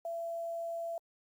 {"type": "tone with quantisation", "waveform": "sine", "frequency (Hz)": 672, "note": "E5", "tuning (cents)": 33, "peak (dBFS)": -35, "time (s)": [0.05, 0.98], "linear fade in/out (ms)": 2, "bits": 10, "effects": ["Opus 48 kbps"]}